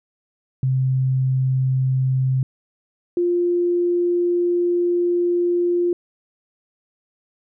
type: tone pair in turn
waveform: sine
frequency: 130.81 / 350.1 Hz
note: C3 / F4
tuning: 0 / +4 cents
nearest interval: octave + perfect fourth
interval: 1704 cents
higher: second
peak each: -16 dBFS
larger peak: neither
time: 0.63-2.43 / 3.17-5.93 s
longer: second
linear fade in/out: 2 ms
effects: none